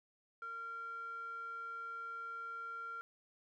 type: tone with band-pass filter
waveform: square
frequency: 460 Hz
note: A#4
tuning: 23 cents flat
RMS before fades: -45 dBFS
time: 0.42-3.01 s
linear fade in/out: 0 ms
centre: 1400 Hz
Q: 8.7
effects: none